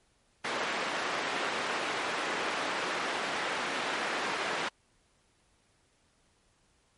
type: band-pass noise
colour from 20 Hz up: white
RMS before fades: -33 dBFS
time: 0.44-4.69 s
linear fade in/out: 10 ms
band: 270 to 2000 Hz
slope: 12 dB/octave
effects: pink hiss -69 dBFS RMS until 6.97 s + MP3 48 kbps